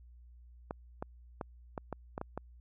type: clicks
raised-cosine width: 1 ms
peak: -23 dBFS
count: 8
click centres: 0.709 / 1.025 / 1.412 / 1.778 / 1.927 / 2.179 / 2.214 / 2.376 s
effects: added 60 Hz sine -53 dBFS peak until 2.6 s